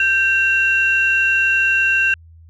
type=tone pair together; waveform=sine; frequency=1568 / 2733 Hz; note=G6 / F7; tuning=0 / -38 cents; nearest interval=minor seventh; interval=962 cents; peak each=-15 dBFS; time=0-2.14 s; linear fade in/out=2 ms; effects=tanh soft clip ceiling -6 dBFS + added 82 Hz sine -41 dBFS peak until 2.49 s